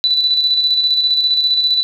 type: tone with tremolo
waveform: sine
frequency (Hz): 3977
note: B7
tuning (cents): +11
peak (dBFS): -10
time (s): 0.04-1.83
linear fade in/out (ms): 0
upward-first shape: square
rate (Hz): 15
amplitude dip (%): 40
effects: none